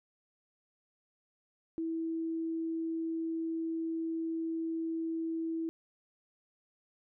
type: tone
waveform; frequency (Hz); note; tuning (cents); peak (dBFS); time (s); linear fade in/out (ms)
sine; 326.7; E4; -15; -32; 1.78-5.69; 0
effects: none